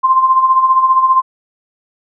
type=tone with tremolo; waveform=sine; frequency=1046.5 Hz; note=C6; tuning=in tune; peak=-5 dBFS; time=0.03-1.22 s; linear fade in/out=20 ms; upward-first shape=sine; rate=15 Hz; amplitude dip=60%; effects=none